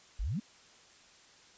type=exponential sweep; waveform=sine; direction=up; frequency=37.81 to 243 Hz; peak=-31 dBFS; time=0.19-0.4 s; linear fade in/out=10 ms; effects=white hiss -59 dBFS RMS until 1.57 s + resampled to 16000 Hz